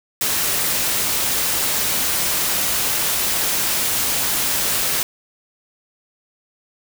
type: noise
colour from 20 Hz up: white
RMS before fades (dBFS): -20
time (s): 0.21-5.03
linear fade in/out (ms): 2
effects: none